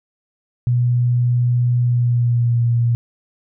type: tone with pitch glide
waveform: sine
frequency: 122.1 to 118.35 Hz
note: B2 to A#2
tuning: -19 to +27 cents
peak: -13 dBFS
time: 0.67-2.95 s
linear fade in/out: 0 ms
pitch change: -54 cents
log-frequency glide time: 1.82-2.62 s
effects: none